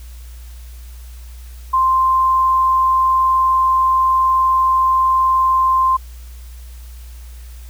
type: tone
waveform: sine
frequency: 1046.5 Hz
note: C6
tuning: in tune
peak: -11 dBFS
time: 1.73-5.97 s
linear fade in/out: 10 ms
effects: added 60 Hz sine -32 dBFS peak until 7.69 s + white hiss -47 dBFS RMS until 7.69 s